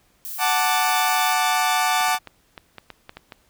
violet noise, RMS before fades -32 dBFS, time 0.25-1.33 s, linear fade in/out 0 ms
sawtooth chord, D major, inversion first, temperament equal, 740 / 880 / 1174.7 Hz, F#5 / A5 / D6, 0 / 0 / 0 cents, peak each -18 / -19 / -20 dBFS, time 0.38-2.19 s, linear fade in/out 50 ms
clicks, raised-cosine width 0.3 ms, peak -20 dBFS, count 10, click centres 2.009 / 2.084 / 2.147 / 2.273 / 2.578 / 2.783 / 2.903 / 3.094 / 3.17 / 3.322 s
effects pink hiss -61 dBFS RMS until 3.49 s

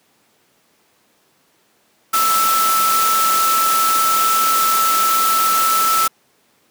sine tone in noise, 1318.5 Hz, E6, in tune, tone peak -14 dBFS, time 2.13-6.08 s, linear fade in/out 10 ms, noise white, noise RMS -20 dBFS, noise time 2.13-6.08 s, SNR +3 dB, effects pink hiss -58 dBFS RMS until 6.7 s + high-pass 200 Hz 12 dB/octave

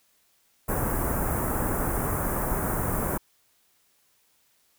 pink band-stop noise, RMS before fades -27 dBFS, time 0.68-3.18 s, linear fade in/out 10 ms, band 1500 to 10000 Hz, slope 24 dB/octave, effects white hiss -66 dBFS RMS until 4.78 s

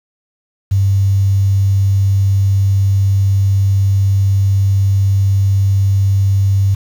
sine tone with quantisation, 98 Hz, G2, in tune, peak -9 dBFS, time 0.71-6.75 s, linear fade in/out 10 ms, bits 6, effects none

